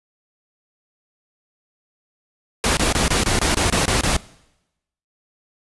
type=noise bursts; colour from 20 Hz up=pink; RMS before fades=-18 dBFS; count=10; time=2.64-4.165 s; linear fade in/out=0 ms; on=130 ms; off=25 ms; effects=noise-tail reverb RT60 0.9 s tail -21 dB re dry + resampled to 24000 Hz